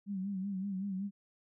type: tone with vibrato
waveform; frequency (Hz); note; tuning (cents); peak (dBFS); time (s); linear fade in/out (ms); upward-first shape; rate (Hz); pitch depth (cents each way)
sine; 194.2; G3; -16; -34; 0.06-1.11; 50; sine; 5.3; 78
effects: none